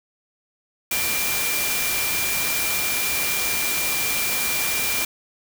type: tone in noise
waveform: sine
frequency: 2378 Hz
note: D7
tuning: 21 cents sharp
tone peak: -27 dBFS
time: 0.91-5.05 s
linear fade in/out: 5 ms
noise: white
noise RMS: -24 dBFS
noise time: 0.91-5.05 s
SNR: -6 dB
effects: none